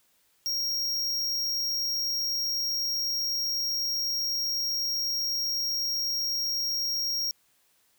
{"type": "tone", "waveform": "square", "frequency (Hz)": 5588, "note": "F8", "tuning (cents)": 0, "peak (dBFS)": -27, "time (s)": [0.46, 7.31], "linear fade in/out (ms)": 0, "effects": ["white hiss -67 dBFS RMS until 7.98 s"]}